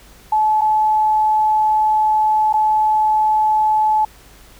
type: tone with dropouts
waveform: sine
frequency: 861 Hz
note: A5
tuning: 38 cents flat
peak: -12 dBFS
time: 0.32-4.05 s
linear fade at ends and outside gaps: 5 ms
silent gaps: 0.611-0.616 / 2.528-2.538 s
effects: added 50 Hz sine -47 dBFS peak until 4.59 s + pink hiss -46 dBFS RMS until 4.59 s